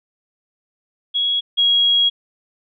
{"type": "tone pair in turn", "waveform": "sine", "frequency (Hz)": [3329, 3300], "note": ["G#7", "G#7"], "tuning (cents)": [3, -12], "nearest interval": "unison", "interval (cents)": 15, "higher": "first", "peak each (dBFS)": [-16, -12], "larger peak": "second", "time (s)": [[1.14, 1.41], [1.57, 2.1]], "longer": "second", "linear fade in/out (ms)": 20, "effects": []}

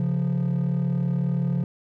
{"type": "tone pair together", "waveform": "triangle", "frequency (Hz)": [136.9, 175.2], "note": ["C#3", "F3"], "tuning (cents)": [-21, 6], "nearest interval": "major third", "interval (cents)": 427, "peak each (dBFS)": -21, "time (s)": [0, 1.64], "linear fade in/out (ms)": 2, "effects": ["tanh soft clip ceiling -16 dBFS"]}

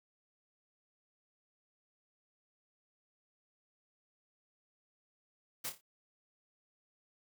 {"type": "noise with echo", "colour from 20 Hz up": "white", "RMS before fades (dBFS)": -39, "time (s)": [5.64, 5.7], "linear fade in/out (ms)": 10, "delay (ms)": 28, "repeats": 4, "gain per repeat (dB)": -8, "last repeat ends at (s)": 5.812, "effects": []}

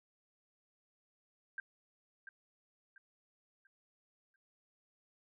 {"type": "tone with echo", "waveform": "sine", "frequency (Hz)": 1588, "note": "G6", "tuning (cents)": 22, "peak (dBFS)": -38, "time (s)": [1.58, 1.6], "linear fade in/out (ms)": 2, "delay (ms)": 690, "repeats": 4, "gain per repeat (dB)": -9, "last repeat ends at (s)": 4.36, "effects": []}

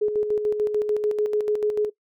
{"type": "tone with tremolo", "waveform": "sine", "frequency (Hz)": 421.4, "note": "G#4", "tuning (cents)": 25, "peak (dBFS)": -18, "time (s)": [0.01, 1.9], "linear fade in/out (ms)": 10, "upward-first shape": "square", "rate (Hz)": 6.8, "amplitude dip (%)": 50, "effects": ["noise-tail reverb RT60 0.1 s tail -19 dB re dry"]}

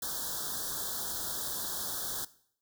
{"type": "band-stop noise", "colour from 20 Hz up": "white", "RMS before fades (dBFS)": -36, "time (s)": [0.02, 2.25], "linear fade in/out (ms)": 5, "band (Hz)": [1700, 3300], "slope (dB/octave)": 96, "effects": ["noise-tail reverb RT60 0.6 s tail -18 dB re dry"]}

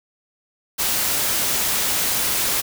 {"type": "noise", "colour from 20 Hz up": "white", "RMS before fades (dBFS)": -21, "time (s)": [0.78, 2.62], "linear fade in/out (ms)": 20, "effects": []}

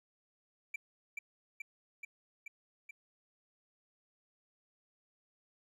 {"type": "tone with echo", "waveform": "triangle", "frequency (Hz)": 2336, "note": "D7", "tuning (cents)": -10, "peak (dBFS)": -34, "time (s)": [0.74, 0.76], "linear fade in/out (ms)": 5, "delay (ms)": 430, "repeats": 5, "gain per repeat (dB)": -2, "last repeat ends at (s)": 2.91, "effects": []}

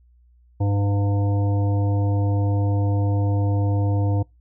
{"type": "harmonic tone", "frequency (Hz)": 100.8, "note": "G2", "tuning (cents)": 49, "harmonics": [1, 3, 5, 7, 9], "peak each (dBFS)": [-18, -28, -32, -35, -37], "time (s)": [0.6, 4.23], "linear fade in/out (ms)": 10, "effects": ["noise-tail reverb RT60 0.2 s tail -24 dB re dry", "added 60 Hz sine -52 dBFS peak until 4.4 s"]}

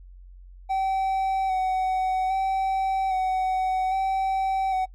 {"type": "tone with vibrato", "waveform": "triangle", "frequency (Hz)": 760, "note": "F#5", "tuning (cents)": 46, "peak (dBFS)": -20, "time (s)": [0.69, 4.86], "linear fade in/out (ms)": 20, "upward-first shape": "square", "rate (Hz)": 0.62, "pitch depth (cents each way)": 20, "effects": ["noise-tail reverb RT60 0.1 s tail -23 dB re dry", "added 45 Hz sine -43 dBFS peak until 4.94 s"]}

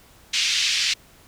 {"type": "band-pass noise", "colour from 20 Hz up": "pink", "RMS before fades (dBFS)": -22, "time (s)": [0.33, 0.94], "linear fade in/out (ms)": 10, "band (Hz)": [2400, 5900], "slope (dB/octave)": 24, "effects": ["pink hiss -52 dBFS RMS until 1.27 s"]}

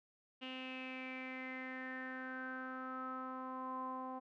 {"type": "tone with low-pass filter sweep", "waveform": "sawtooth", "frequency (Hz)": 258.7, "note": "C4", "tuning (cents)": -19, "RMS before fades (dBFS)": -45, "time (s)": [0.41, 4.2], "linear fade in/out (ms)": 20, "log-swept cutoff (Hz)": [2900, 920], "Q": 8.5, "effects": []}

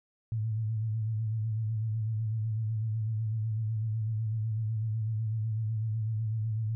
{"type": "tone with vibrato", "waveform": "sine", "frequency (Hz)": 110, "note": "A2", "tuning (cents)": 0, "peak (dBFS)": -28, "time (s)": [0.32, 6.75], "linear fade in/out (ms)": 0, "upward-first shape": "sine", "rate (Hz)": 8, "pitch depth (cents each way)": 55, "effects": []}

